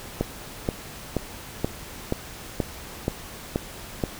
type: click train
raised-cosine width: 2 ms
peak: -9 dBFS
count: 9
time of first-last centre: 0.21-4.038 s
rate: 2.09 Hz
effects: pink hiss -40 dBFS RMS until 4.19 s